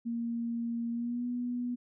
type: tone with pitch glide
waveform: sine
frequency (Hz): 233.5 to 244.3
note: A#3 to B3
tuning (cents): +3 to -19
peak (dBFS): -31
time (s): 0.05-1.76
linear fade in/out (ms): 20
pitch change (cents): +78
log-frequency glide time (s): 0.91-1.26
effects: none